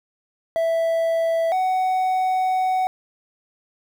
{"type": "tone pair in turn", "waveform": "triangle", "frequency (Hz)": [659.3, 746.7], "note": ["E5", "F#5"], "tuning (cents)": [0, 16], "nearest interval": "major second", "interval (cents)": 216, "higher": "second", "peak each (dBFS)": -16, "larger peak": "neither", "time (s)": [[0.56, 1.52], [1.52, 2.87]], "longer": "second", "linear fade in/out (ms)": 0, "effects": ["8-bit"]}